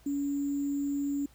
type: tone with sample-and-hold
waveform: sine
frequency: 282.9 Hz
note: C#4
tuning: 35 cents sharp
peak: -28 dBFS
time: 0.06-1.26 s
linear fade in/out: 5 ms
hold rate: 7350 Hz
effects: added 60 Hz sine -59 dBFS peak until 1.34 s + pink hiss -62 dBFS RMS until 1.34 s